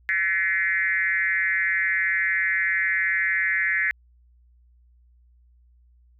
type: tone with frequency modulation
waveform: sine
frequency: 1898 Hz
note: A#6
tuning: 31 cents sharp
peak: -20 dBFS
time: 0.09-3.91 s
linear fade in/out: 0 ms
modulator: 183 Hz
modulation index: 1.5
effects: added 60 Hz sine -54 dBFS peak until 6.19 s